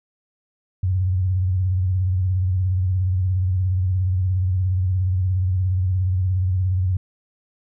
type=tone with vibrato; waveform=sine; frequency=92.5 Hz; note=F#2; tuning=in tune; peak=-17 dBFS; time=0.83-6.97 s; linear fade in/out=5 ms; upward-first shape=triangle; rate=17 Hz; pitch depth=91 cents each way; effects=none